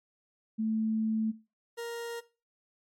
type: tone pair in turn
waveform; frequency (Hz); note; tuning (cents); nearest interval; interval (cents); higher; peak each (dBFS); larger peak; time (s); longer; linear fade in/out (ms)
sine / 40% pulse; 220 / 468.3; A3 / A#4; 0 / +8; octave + minor second; 1308; second; -27 / -34; first; 0.58-1.32 / 1.77-2.21; first; 20
effects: noise-tail reverb RT60 0.3 s tail -18 dB re dry + MP3 64 kbps